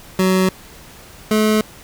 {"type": "tone pair in turn", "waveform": "25% pulse", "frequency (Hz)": [187.1, 215.2], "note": ["F#3", "A3"], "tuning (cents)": [20, -38], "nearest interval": "major second", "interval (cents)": 242, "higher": "second", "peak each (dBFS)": -9, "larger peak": "neither", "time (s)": [[0.19, 0.49], [1.31, 1.61]], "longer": "neither", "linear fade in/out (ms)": 2, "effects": ["pink hiss -41 dBFS RMS until 1.83 s"]}